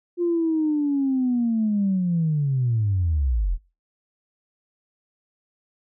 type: linear sweep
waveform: sine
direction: down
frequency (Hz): 352.8 to 37.43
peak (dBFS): -18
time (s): 0.17-3.58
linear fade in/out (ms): 50
effects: noise-tail reverb RT60 0.3 s tail -22 dB re dry + tanh soft clip ceiling -14 dBFS